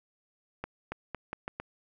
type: accelerating click train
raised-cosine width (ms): 0.5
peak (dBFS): -20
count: 6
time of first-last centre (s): 0.64-1.6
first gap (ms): 280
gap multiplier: 0.81
effects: none